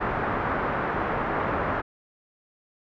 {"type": "low-pass noise", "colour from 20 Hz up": "white", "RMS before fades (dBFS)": -27, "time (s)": [0, 1.82], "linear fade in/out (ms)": 20, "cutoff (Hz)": 1500, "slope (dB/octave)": 24, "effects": []}